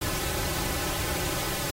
pink noise with comb filter, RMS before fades -30 dBFS, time 0.01-1.71 s, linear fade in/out 10 ms, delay 4.3 ms, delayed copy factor -0.7, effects AAC 48 kbps

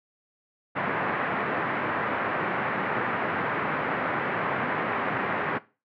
white band-pass noise, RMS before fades -28 dBFS, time 0.75-5.59 s, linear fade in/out 20 ms, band 120 to 1900 Hz, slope 24 dB/octave, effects noise-tail reverb RT60 0.3 s tail -18 dB re dry + low-pass 3000 Hz 12 dB/octave

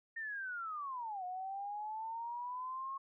sine linear two-way sweep, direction down then up, 1838 to 720 to 1091 Hz, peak -39 dBFS, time 0.16-2.98 s, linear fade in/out 10 ms, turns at 1.24 s, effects none

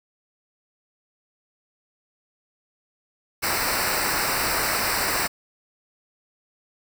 pink noise with comb filter, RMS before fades -24 dBFS, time 3.42-5.28 s, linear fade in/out 20 ms, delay 0.3 ms, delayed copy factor -0.8, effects none

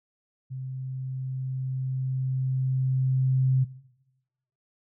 sine tone with level ramp, 130.81 Hz, C3, in tune, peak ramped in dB -32 to -18 dBFS, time 0.5-3.65 s, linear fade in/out 20 ms, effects noise-tail reverb RT60 1.0 s tail -20 dB re dry

